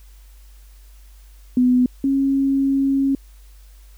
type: tone pair in turn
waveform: sine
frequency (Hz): 250 / 273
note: B3 / C#4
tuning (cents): +21 / -26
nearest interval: major second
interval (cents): 153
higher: second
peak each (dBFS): -12 / -15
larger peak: first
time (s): 1.57-1.86 / 2.04-3.15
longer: second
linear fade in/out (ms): 2
effects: added 49 Hz sine -42 dBFS peak until 3.97 s + white hiss -56 dBFS RMS until 3.97 s